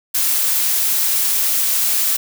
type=noise; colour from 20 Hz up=blue; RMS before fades=-17 dBFS; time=0.14-2.17 s; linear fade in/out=10 ms; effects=none